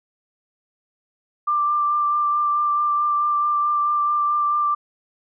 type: tone with vibrato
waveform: sine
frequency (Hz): 1183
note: D6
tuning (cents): +12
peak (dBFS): -17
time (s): 1.47-4.75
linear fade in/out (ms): 10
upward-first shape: sine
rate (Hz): 4.6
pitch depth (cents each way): 13
effects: none